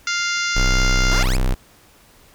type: harmonic tone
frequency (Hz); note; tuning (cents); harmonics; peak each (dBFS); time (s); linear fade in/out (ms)
698.5; F5; 0; 2 / 3 / 4 / 5 / 6 / 7 / 8 / 9 / 10; -23 / -25 / -30 / -32 / -32 / -29 / -31 / -31 / -36; 0.07-1.23; 2
type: tone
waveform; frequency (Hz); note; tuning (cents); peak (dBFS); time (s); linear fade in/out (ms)
square; 31.84; C1; -46; -16; 0.55-1.55; 20
type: exponential sweep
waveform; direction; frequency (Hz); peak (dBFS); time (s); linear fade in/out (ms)
15% pulse; up; 282.5 to 2794; -19; 1.11-1.37; 10
effects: pink hiss -51 dBFS RMS until 2.34 s